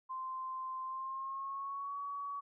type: tone with pitch glide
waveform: sine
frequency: 1042 to 1129.8 Hz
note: C6 to C#6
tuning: -7 to +33 cents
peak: -38 dBFS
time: 0.09-2.41 s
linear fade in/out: 20 ms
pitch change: +140 cents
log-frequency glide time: 0.83-1.98 s
effects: none